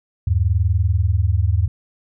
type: tone pair together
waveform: sine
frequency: 80.1 / 100.52 Hz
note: E2 / G2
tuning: -49 / +44 cents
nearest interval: major third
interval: 393 cents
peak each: -17 dBFS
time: 0.27-1.68 s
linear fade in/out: 5 ms
effects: none